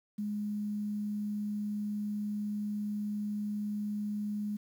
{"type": "tone with quantisation", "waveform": "sine", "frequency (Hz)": 208.2, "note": "G#3", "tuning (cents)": 5, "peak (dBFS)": -32, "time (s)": [0.18, 4.57], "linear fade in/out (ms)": 10, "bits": 10, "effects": []}